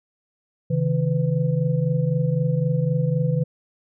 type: tone cluster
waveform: sine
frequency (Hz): 135.8 / 159.7 / 501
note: C#3 / D#3 / B4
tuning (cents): -35 / +45 / +25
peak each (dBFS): -22 / -21 / -28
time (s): 0.7-3.44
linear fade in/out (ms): 10
effects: none